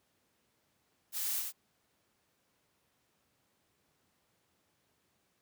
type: noise with echo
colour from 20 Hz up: blue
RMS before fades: -36 dBFS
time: 1.12-1.44 s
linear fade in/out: 50 ms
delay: 86 ms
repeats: 1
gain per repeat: -3 dB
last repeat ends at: 1.526 s
effects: pink hiss -75 dBFS RMS until 5.41 s + high-pass 100 Hz 12 dB/octave